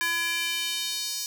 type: tone with high-pass filter sweep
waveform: square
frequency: 337.4 Hz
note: E4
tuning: 40 cents sharp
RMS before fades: -29 dBFS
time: 0.01-1.26 s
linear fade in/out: 0 ms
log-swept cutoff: 1600 to 5400 Hz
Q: 2
effects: 9-bit